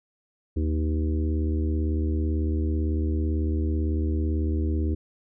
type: harmonic tone with a mistuned harmonic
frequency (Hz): 78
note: D#2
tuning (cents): +5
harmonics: 1 / 3 / 4 / 5 / 6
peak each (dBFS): -23 / -33 / -31 / -36 / -44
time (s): 0.56-4.95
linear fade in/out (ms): 10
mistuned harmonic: 6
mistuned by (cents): +90
effects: none